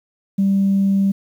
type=tone; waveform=sine; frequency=196 Hz; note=G3; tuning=in tune; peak=-12 dBFS; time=0.38-1.12 s; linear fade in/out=10 ms; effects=tanh soft clip ceiling -9 dBFS + 8-bit